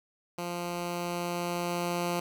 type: tone with level ramp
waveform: 10% pulse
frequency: 174.3 Hz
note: F3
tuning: 3 cents flat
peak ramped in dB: -25 to -20 dBFS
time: 0.38-2.2 s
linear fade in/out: 5 ms
effects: 10-bit